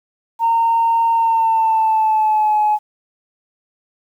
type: tone with pitch glide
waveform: sine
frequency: 918 to 846.7 Hz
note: A#5 to G#5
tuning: -27 to +33 cents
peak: -11 dBFS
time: 0.39-2.79 s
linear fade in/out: 50 ms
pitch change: -140 cents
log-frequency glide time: 1.13-2.61 s
effects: tanh soft clip ceiling -8 dBFS + 8-bit